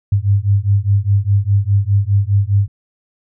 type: beating tone pair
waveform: sine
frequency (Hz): 98 / 102.9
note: G2 / G#2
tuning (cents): 0 / -16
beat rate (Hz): 4.9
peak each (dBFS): -14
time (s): 0.12-2.68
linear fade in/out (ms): 5
effects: none